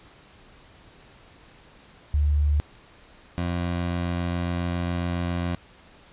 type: tone pair in turn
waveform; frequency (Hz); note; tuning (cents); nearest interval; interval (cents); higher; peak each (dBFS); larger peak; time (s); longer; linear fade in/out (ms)
sine / 20% pulse; 73.42 / 87.31; D2 / F2; 0 / 0; minor third; 300; second; -18 / -20; first; 2.14-2.6 / 3.38-5.55; second; 0
effects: pink hiss -52 dBFS RMS until 6.12 s + resampled to 8000 Hz